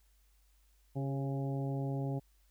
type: harmonic tone with a mistuned harmonic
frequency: 137.4 Hz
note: C#3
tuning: 15 cents flat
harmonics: 1 / 2 / 3 / 4 / 5 / 6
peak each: -34 / -40 / -44 / -46 / -48 / -50 dBFS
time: 0.95-2.2 s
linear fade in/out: 20 ms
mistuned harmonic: 3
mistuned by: -35 cents
effects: added 50 Hz sine -65 dBFS peak until 2.5 s + white hiss -74 dBFS RMS until 2.5 s